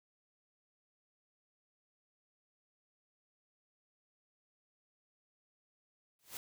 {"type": "noise with exponential growth", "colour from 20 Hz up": "white", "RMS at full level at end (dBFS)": -40, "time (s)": [6.19, 6.37], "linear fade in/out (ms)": 1, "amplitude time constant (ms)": 37, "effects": []}